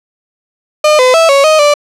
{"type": "tone with pitch steps", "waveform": "35% pulse", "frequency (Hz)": [607, 508, 656, 555, 624, 586], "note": ["D#5", "B4", "E5", "C#5", "D#5", "D5"], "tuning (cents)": [-43, 49, -9, 2, 5, -4], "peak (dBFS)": -3, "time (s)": [0.84, 1.74], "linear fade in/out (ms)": 5, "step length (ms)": 150, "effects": ["low-pass 8000 Hz 12 dB/octave"]}